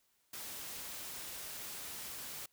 white noise, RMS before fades -45 dBFS, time 0.33-2.46 s, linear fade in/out 5 ms, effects white hiss -75 dBFS RMS until 2.52 s

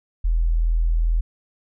sine tone, 41.2 Hz, E1, in tune, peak -16 dBFS, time 0.24-1.21 s, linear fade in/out 10 ms, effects none

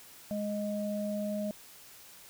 sine tone pair together, 207.7 / 622.4 Hz, G#3 / D#5, 0 / 0 cents, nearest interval octave + perfect fifth, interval 1900 cents, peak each -33 / -35 dBFS, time 0.31-1.51 s, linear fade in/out 0 ms, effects white hiss -53 dBFS RMS until 2.29 s

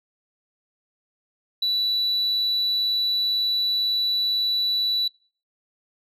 sine tone, 3951 Hz, B7, in tune, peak -18 dBFS, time 1.62-5.08 s, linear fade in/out 5 ms, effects noise-tail reverb RT60 0.4 s tail -24 dB re dry + tanh soft clip ceiling -18 dBFS

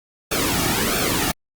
pink noise with flanger, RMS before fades -21 dBFS, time 0.31-1.32 s, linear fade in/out 10 ms, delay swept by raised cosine 1 to 2 ms, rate 1.5 Hz, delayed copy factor -0.75, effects Opus 48 kbps

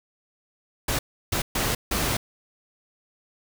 pink noise bursts at uneven times, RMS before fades -25 dBFS, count 4, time 0.88-0.99 / 1.32-1.42 / 1.55-1.75 / 1.91-2.17 s, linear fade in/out 5 ms, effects none

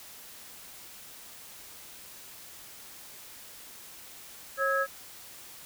sine tone cluster, 544 / 1294 / 1652 Hz, C#5 / E6 / G#6, -33 / -32 / -10 cents, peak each -29 dBFS, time 4.57-4.87 s, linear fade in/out 50 ms, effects white hiss -48 dBFS RMS until 5.65 s

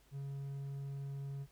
triangle tone, 138.8 Hz, C#3, 3 cents sharp, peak -38 dBFS, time 0.11-1.47 s, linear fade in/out 50 ms, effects added 50 Hz sine -67 dBFS peak until 1.51 s + pink hiss -69 dBFS RMS until 1.51 s

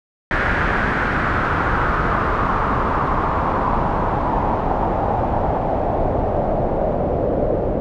pink noise with low-pass filter sweep, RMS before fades -19 dBFS, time 0.31-7.8 s, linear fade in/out 0 ms, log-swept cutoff 1700 to 540 Hz, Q 3.2, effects none

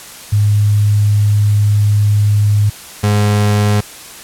sine / 35% pulse tone pair in turn, 103.83 / 103.83 Hz, G#2 / G#2, 0 / 0 cents, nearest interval unison, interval 0 cents, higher neither, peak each -8 dBFS, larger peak neither, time 0.32-2.7 / 3.03-3.81 s, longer first, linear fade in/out 10 ms, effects white hiss -33 dBFS RMS until 4.23 s + low-pass 12000 Hz 12 dB/octave

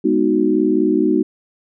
sine chord, G# minor seventh, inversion none, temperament equal, 207.7 / 246.9 / 311.1 / 370 Hz, G#3 / B3 / D#4 / F#4, 0 / 0 / 0 / 0 cents, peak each -21 / -20 / -16 / -18 dBFS, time 0.04-1.23 s, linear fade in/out 10 ms, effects none

